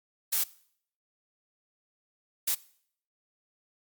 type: noise bursts at uneven times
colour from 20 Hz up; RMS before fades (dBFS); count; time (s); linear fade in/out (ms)
blue; -27; 2; 0.32-0.44 / 2.47-2.55; 10
effects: noise-tail reverb RT60 0.6 s tail -20 dB re dry + Opus 48 kbps